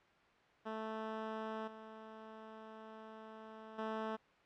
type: tone with level steps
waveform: 10% pulse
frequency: 219.6 Hz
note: A3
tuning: 3 cents flat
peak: -32 / -42 / -30 dBFS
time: 0.65-4.17 s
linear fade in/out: 20 ms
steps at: 1.67 / 3.78 s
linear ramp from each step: 10 ms
effects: white hiss -66 dBFS RMS until 4.45 s + low-pass 2000 Hz 12 dB/octave